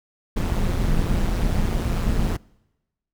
brown noise with amplitude modulation, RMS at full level -18 dBFS, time 0.36-2.37 s, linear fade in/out 10 ms, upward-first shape sine, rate 174 Hz, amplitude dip 70%, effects noise-tail reverb RT60 1.0 s tail -25 dB re dry

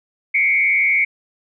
sine tone with frequency modulation, 2217 Hz, C#7, in tune, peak -13 dBFS, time 0.34-1.05 s, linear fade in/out 10 ms, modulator 97.6 Hz, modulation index 1.1, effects none

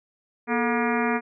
harmonic tone with a mistuned harmonic, 239 Hz, A#3, 43 cents sharp, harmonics 1 / 2 / 3 / 4 / 5 / 6 / 7 / 8 / 9 / 10, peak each -25 / -28 / -30 / -31 / -32 / -33 / -33 / -34 / -35 / -35 dBFS, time 0.47-1.21 s, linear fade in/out 50 ms, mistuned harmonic 2, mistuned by -140 cents, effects none

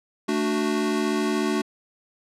square chord, D major, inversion second, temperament equal, 220 / 293.7 / 370 Hz, A3 / D4 / F#4, 0 / 0 / 0 cents, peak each -27 dBFS, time 0.28-1.62 s, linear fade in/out 10 ms, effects low-pass 9000 Hz 12 dB/octave

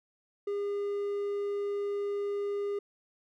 triangle tone, 405.6 Hz, G#4, 41 cents flat, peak -28 dBFS, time 0.47-2.79 s, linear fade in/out 5 ms, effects none

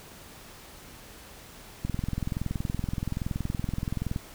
click train, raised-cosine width 5 ms, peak -17 dBFS, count 50, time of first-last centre 1.85-4.161 s, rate 21.2 Hz, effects pink hiss -48 dBFS RMS until 4.34 s

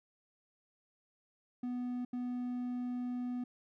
triangle tone bursts at uneven times, 246.9 Hz, B3, in tune, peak -33 dBFS, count 2, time 1.63-2.05 / 2.13-3.44 s, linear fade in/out 5 ms, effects none

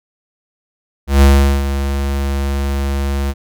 square tone with ADSR envelope, 69.3 Hz, C#2, in tune, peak -5 dBFS, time 1.07-3.34 s, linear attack 150 ms, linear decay 400 ms, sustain -11 dB, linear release 41 ms, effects none

